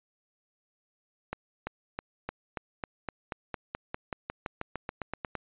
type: accelerating click train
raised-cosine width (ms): 0.5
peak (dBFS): -18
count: 21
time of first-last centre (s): 1.33-5.353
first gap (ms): 340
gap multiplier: 0.94
effects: resampled to 8000 Hz